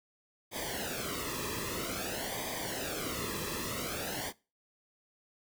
pink noise with flanger, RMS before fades -37 dBFS, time 0.51-4.33 s, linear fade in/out 50 ms, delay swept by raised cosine 0.72 to 1.37 ms, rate 0.51 Hz, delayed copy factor -0.8, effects noise-tail reverb RT60 0.3 s tail -21 dB re dry

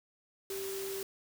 sine tone in noise, 389.6 Hz, G4, 11 cents flat, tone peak -37 dBFS, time 0.5-1.03 s, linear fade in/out 2 ms, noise white, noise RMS -43 dBFS, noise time 0.5-1.03 s, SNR +3 dB, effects none

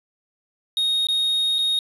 triangle tone with dropouts, 3729 Hz, A#7, in tune, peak -17 dBFS, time 0.77-1.79 s, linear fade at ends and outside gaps 1 ms, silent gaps 1.07-1.086 / 1.585-1.589 s, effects resampled to 32000 Hz + 8-bit

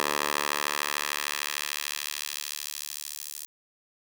10% pulse tone with high-pass filter sweep, 73.4 Hz, D2, in tune, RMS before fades -32 dBFS, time 0-3.46 s, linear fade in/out 0 ms, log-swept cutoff 700 to 7500 Hz, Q 0.76, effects none

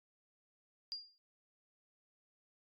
sine tone with exponential decay, 4805 Hz, D8, 39 cents sharp, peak -36 dBFS, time 0.92-1.18 s, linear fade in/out 0 ms, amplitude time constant 56 ms, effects MP3 96 kbps

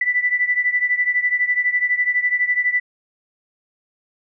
sine beating tone pair, 1975.5 / 1987.5 Hz, B6 / B6, 0 / +10 cents, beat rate 12 Hz, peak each -18 / -21 dBFS, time 0.01-2.8 s, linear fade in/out 5 ms, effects none

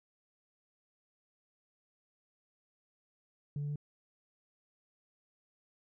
sine tone with pitch steps, 144.5 / 145.59 / 146.69 Hz, D3 / D3 / D3, -28 / -15 / -2 cents, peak -32 dBFS, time 3.56-3.758 s, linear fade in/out 2 ms, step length 66 ms, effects tanh soft clip ceiling -32 dBFS

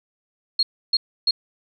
sine tone bursts, 4282 Hz, C8, 39 cents sharp, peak -15 dBFS, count 3, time 0.59-1.31 s, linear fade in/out 5 ms, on 40 ms, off 300 ms, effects none

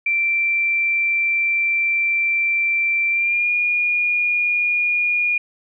sine tone with pitch glide, 2349 to 2433 Hz, D7 to D#7, 0 to -39 cents, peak -16 dBFS, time 0.06-5.38 s, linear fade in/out 5 ms, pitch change +61 cents, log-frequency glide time 3.1-3.5 s, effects none

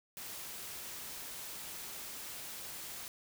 white noise, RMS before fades -45 dBFS, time 0.17-3.08 s, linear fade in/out 0 ms, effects none

